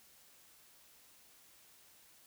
silence, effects white hiss -63 dBFS RMS until 2.26 s

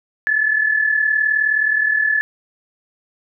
sine tone pair together, 1722 / 1761.2 Hz, A6 / A6, -38 / +1 cents, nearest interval unison, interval 39 cents, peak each -15 / -21 dBFS, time 0.27-2.21 s, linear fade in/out 0 ms, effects none

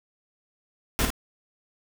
pink noise with echo, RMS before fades -23 dBFS, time 0.99-1.05 s, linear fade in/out 0 ms, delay 53 ms, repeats 1, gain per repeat -5 dB, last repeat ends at 1.103 s, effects none

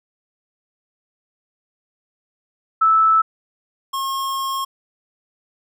sine / square tone pair in turn, 1312 / 1079.7 Hz, E6 / C#6, -9 / -46 cents, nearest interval minor third, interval 337 cents, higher first, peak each -11 / -22 dBFS, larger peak first, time 2.81-3.22 / 3.93-4.65 s, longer second, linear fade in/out 10 ms, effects none

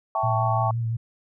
sine chord, A dominant seventh, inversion second, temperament equal with one note detuned, 659.3 / 784 / 880 / 1115.2 Hz, E5 / G5 / A5 / C#6, 0 / 0 / 0 / +10 cents, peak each -28 / -27 / -27 / -27 dBFS, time 0.15-0.71 s, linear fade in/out 2 ms
sine tone with vibrato, 115.1 Hz, A#2, 22 cents flat, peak -23 dBFS, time 0.23-0.97 s, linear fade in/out 10 ms, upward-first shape sine, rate 5.8 Hz, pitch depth 30 cents each way
effects none

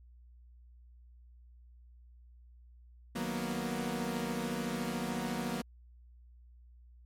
sawtooth chord, B major seventh, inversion first, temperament equal, 155.56 / 185 / 233.1 / 246.9 Hz, D#3 / F#3 / A#3 / B3, 0 / 0 / 0 / 0 cents, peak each -39 / -35 / -33 / -36 dBFS, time 3.15-5.62 s, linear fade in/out 10 ms, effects added 60 Hz sine -54 dBFS peak until 7.05 s + MP3 64 kbps

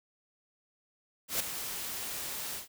white noise with ADSR envelope, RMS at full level -29 dBFS, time 1.28-2.68 s, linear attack 120 ms, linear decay 6 ms, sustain -9 dB, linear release 130 ms, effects none

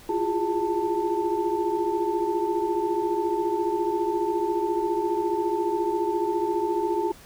sine tone cluster, 341.1 / 355.6 / 410.9 / 887 Hz, F4 / F4 / G#4 / A5, -41 / +31 / -18 / +14 cents, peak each -28 dBFS, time 0.09-7.12 s, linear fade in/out 5 ms, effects pink hiss -49 dBFS RMS until 7.25 s

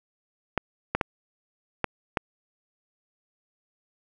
clicks, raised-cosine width 0.5 ms, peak -8 dBFS, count 5, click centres 0.577 / 0.95 / 1.012 / 1.843 / 2.172 s, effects none

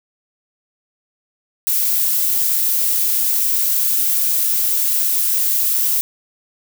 violet noise, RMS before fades -17 dBFS, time 1.67-6.01 s, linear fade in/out 0 ms, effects none

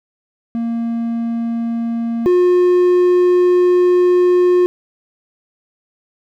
triangle tone pair in turn, 231.8 / 358.5 Hz, A#3 / F4, -10 / +45 cents, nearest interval minor sixth, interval 755 cents, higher second, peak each -15 / -7 dBFS, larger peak second, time 0.55-2.26 / 2.26-4.66 s, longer second, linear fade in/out 0 ms, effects none

